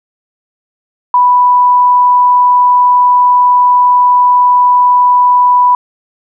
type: tone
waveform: sine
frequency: 987.8 Hz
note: B5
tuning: in tune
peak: -4 dBFS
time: 1.14-5.75 s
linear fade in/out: 2 ms
effects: none